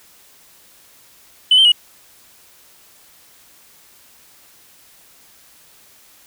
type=tone with pitch steps; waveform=sine; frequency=3010 / 3125 / 2910 Hz; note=F#7 / G7 / F#7; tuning=+29 / -6 / -29 cents; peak=-6 dBFS; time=1.51-1.72 s; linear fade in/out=5 ms; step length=70 ms; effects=tanh soft clip ceiling -5 dBFS + white hiss -49 dBFS RMS until 6.26 s